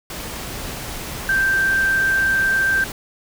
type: tone in noise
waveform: sine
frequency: 1568 Hz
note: G6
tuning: in tune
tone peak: -15 dBFS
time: 1.29-2.84 s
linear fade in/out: 2 ms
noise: pink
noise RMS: -30 dBFS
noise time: 0.1-2.92 s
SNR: +12 dB
effects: none